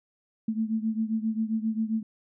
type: beating tone pair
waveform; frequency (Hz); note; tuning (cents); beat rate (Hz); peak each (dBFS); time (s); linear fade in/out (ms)
sine; 218.9 / 226.4; A3 / A3; -9 / +50; 7.5; -27 / -30; 0.48-2.03; 5
effects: none